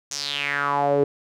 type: tone with band-pass filter sweep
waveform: sawtooth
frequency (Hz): 142.8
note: D3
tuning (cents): -48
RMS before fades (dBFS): -23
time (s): 0.11-1.04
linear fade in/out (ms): 5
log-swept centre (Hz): 6500 to 400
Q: 5.1
effects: none